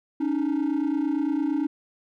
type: tone pair together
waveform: triangle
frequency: 279.9 / 308.7 Hz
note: C#4 / D#4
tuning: +17 / -14 cents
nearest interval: major second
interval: 169 cents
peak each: -22 dBFS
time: 0.2-1.67 s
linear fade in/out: 10 ms
effects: tanh soft clip ceiling -17 dBFS